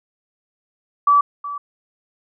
sine tone with echo, 1152 Hz, D6, 34 cents flat, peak -10 dBFS, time 1.07-1.21 s, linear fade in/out 5 ms, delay 370 ms, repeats 1, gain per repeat -15 dB, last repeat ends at 1.58 s, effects none

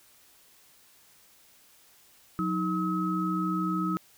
sine tone cluster, 181.8 / 315.3 / 1280 Hz, F#3 / D#4 / D#6, -30 / +23 / +49 cents, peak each -29 / -31 / -31 dBFS, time 2.39-3.97 s, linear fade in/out 0 ms, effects white hiss -59 dBFS RMS until 4.17 s

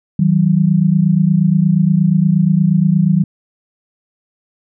sine tone pair together, 159.9 / 188.36 Hz, D#3 / F#3, +48 / +31 cents, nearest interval minor third, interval 283 cents, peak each -12 dBFS, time 0.19-3.24 s, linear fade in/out 5 ms, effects none

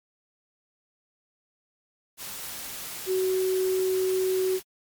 sine tone in noise, 374.3 Hz, F#4, 20 cents sharp, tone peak -22 dBFS, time 3.06-4.6 s, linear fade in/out 50 ms, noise white, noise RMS -37 dBFS, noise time 2.17-4.63 s, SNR +12 dB, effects MP3 96 kbps

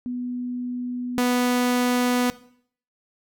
sine / sawtooth tone pair in turn, 246.9 / 246.9 Hz, B3 / B3, 0 / 0 cents, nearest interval unison, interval 0 cents, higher neither, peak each -26 / -15 dBFS, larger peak second, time 0.06-1.18 / 1.18-2.3 s, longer neither, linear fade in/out 0 ms, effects noise-tail reverb RT60 0.6 s tail -18 dB re dry

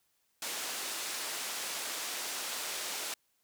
white band-pass noise, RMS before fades -38 dBFS, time 0.42-3.14 s, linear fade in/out 2 ms, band 340 to 8800 Hz, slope 12 dB/octave, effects white hiss -75 dBFS RMS until 3.43 s

